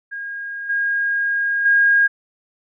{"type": "tone with level steps", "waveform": "sine", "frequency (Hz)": 1628, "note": "G#6", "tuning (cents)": -35, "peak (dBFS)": [-26, -17, -11], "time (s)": [0.11, 2.08], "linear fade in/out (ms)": 20, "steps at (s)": [0.69, 1.65], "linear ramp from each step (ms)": 10, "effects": []}